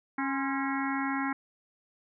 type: harmonic tone with a mistuned harmonic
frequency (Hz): 273.4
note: C#4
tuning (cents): -24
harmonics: 1 / 3 / 4 / 5 / 6 / 7 / 8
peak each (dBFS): -31 / -36 / -37 / -38 / -39 / -39 / -40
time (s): 0.18-1.33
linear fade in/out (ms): 5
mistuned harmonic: 4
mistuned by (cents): -65
effects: none